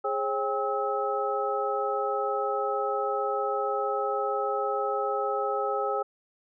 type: tone cluster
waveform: sine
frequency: 414.6 / 541 / 799 / 1292 Hz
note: G#4 / C#5 / G5 / E6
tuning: -3 / -42 / +33 / -35 cents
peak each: -31 dBFS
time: 0.04-6.03 s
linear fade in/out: 10 ms
effects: none